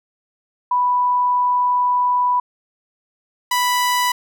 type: tone pair in turn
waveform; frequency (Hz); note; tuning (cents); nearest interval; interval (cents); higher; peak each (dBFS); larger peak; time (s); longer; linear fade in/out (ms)
sine / sawtooth; 987.8 / 987.8; B5 / B5; 0 / 0; unison; 0; neither; -14 / -12; second; 0.71-2.4 / 3.51-4.12; first; 5
effects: none